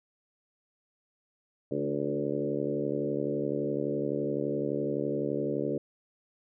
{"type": "harmonic tone with a mistuned harmonic", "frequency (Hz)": 71.8, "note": "D2", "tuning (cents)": -39, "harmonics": [2, 3, 4, 5, 6, 7, 8], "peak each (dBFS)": [-38, -38, -34, -35, -34, -36, -38], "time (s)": [1.71, 5.78], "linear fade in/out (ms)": 5, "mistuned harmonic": 4, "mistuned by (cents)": 20, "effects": []}